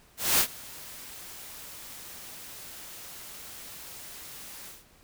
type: noise with ADSR envelope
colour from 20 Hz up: white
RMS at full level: -21 dBFS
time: 0.17-4.85 s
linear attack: 220 ms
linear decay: 79 ms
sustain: -23 dB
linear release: 180 ms
effects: pink hiss -59 dBFS RMS until 5.03 s